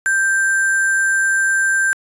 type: tone with sample-and-hold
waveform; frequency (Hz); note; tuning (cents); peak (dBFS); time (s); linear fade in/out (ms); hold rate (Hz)
sine; 1573; G6; +6; -13; 0.06-1.93; 0; 8820
effects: resampled to 24000 Hz